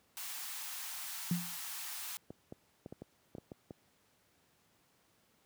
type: high-pass noise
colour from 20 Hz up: white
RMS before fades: -43 dBFS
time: 0.17-2.17 s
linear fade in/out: 0 ms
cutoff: 730 Hz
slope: 48 dB/octave
type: tone with exponential decay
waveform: sine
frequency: 174.61 Hz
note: F3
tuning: in tune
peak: -26 dBFS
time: 1.31-1.57 s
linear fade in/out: 2 ms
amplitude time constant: 55 ms
type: clicks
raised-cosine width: 2 ms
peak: -31 dBFS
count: 9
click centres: 2.305 / 2.524 / 2.861 / 2.925 / 3.02 / 3.351 / 3.383 / 3.518 / 3.708 s
effects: pink hiss -71 dBFS RMS until 5.45 s + high-pass 100 Hz 12 dB/octave

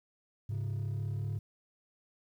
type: tone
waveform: sine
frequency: 103.83 Hz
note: G#2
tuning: in tune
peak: -32 dBFS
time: 0.49-1.39 s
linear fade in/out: 5 ms
type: tone with pitch glide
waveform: triangle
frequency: 135.8 to 141.24 Hz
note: C#3 to C#3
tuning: -35 to +33 cents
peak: -34 dBFS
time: 0.5-1.39 s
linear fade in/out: 20 ms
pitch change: +68 cents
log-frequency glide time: 0.63-1.25 s
effects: tanh soft clip ceiling -29 dBFS + 11-bit

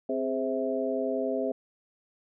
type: harmonic tone with a mistuned harmonic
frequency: 130.81 Hz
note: C3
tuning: in tune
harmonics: 2 / 3 / 4 / 5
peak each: -32 / -32 / -32 / -32 dBFS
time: 0.09-1.52 s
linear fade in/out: 5 ms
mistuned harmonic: 3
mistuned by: +85 cents
effects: none

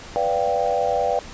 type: chord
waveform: sine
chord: G dominant seventh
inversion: first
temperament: equal with one note detuned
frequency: 493.9 / 583.6 / 698.5 / 784 Hz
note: B4 / D5 / F5 / G5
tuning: 0 / -11 / 0 / 0 cents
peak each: -24 dBFS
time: 0.16-1.19 s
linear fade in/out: 0 ms
effects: pink hiss -39 dBFS RMS until 1.33 s + resampled to 16000 Hz

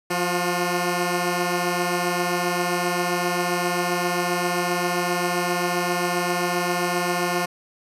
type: tone pair together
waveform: 10% pulse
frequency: 175.07 / 357.7 Hz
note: F3 / F4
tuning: +5 / +41 cents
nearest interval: octave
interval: 1236 cents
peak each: -16 / -16 dBFS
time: 0.1-7.46 s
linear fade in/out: 10 ms
effects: resampled to 32000 Hz

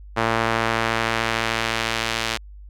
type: tone with band-pass filter sweep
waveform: sawtooth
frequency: 113.7 Hz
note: A#2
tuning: 43 cents flat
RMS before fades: -23 dBFS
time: 0.16-2.38 s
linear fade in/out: 20 ms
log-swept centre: 1200 to 3500 Hz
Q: 0.82
effects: added 50 Hz sine -38 dBFS peak until 2.69 s

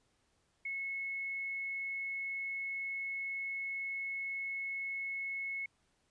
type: tone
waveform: sine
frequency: 2189 Hz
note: C#7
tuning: 22 cents flat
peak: -36 dBFS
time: 0.65-5.66 s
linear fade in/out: 5 ms
effects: pink hiss -75 dBFS RMS until 6.1 s + resampled to 22050 Hz

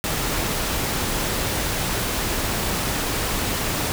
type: noise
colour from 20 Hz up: pink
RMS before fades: -24 dBFS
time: 0.04-3.92 s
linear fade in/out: 0 ms
effects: none

